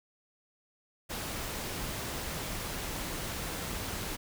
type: noise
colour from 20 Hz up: pink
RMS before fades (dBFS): -37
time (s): 1.09-4.17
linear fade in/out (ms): 20
effects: none